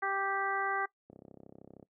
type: harmonic tone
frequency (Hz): 392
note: G4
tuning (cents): 0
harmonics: 1 / 2 / 3 / 4 / 5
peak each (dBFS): -40 / -35 / -35 / -36 / -39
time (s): 0.02-0.86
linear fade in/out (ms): 10
type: click train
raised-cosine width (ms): 2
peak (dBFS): -36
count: 25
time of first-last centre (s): 1.1-1.827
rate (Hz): 33
effects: noise-tail reverb RT60 0.1 s tail -19 dB re dry + high-pass 150 Hz 12 dB/octave